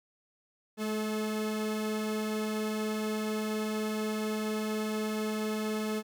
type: tone pair together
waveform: 45% pulse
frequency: 214.4 / 433 Hz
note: A3 / A4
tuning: -45 / -28 cents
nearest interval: octave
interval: 1217 cents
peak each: -32 / -35 dBFS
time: 0.77-6.03 s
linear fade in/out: 50 ms
effects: none